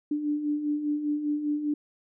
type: beating tone pair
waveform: sine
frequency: 291.9 / 296.9 Hz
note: D4 / D4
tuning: -10 / +19 cents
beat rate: 5 Hz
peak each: -34 / -26 dBFS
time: 0.11-1.74 s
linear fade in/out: 5 ms
effects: none